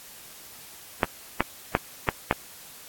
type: clicks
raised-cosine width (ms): 0.5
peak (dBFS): -3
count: 5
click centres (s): 1.032 / 1.406 / 1.751 / 2.088 / 2.311
effects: white hiss -46 dBFS RMS until 2.88 s + AAC 64 kbps